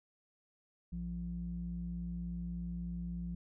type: tone with low-pass filter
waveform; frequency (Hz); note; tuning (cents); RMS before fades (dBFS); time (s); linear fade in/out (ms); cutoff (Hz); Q
square; 58.27; A#1; 0; -40; 0.92-3.35; 5; 170; 5.4
effects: none